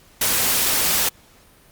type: noise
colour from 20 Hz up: white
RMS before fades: -19 dBFS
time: 0.21-1.09 s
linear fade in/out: 5 ms
effects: pink hiss -52 dBFS RMS until 1.71 s + Opus 48 kbps